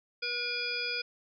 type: harmonic tone with a mistuned harmonic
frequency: 482.3 Hz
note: B4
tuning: 41 cents flat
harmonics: 1 / 3 / 5 / 7 / 9 / 10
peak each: -42 / -39 / -35 / -43 / -47 / -35 dBFS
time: 0.22-1.02 s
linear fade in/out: 10 ms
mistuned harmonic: 10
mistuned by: +31 cents
effects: none